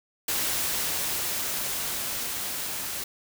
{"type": "noise with level ramp", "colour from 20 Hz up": "white", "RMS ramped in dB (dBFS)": [-27, -33], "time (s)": [0.28, 3.04], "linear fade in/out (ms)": 5, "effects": []}